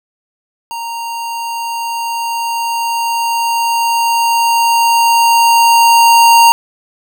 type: tone with level ramp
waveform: square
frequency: 928 Hz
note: A#5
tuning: 8 cents flat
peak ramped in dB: -21 to -4 dBFS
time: 0.71-6.52 s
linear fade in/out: 0 ms
effects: none